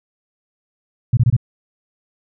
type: tone bursts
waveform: sine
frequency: 120 Hz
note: B2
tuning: 49 cents flat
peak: -9 dBFS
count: 4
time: 1.13-1.366 s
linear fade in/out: 5 ms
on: 41 ms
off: 24 ms
effects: none